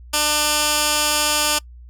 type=tone with band-pass filter; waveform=15% pulse; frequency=299 Hz; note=D4; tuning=31 cents sharp; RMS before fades=-19 dBFS; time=0.13-1.59 s; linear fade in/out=10 ms; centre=7500 Hz; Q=0.55; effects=noise-tail reverb RT60 0.1 s tail -25 dB re dry + added 60 Hz sine -38 dBFS peak until 1.89 s